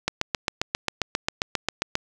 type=click train; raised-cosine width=0.2 ms; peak=-5 dBFS; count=15; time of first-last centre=0.08-1.954 s; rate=7.47 Hz; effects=none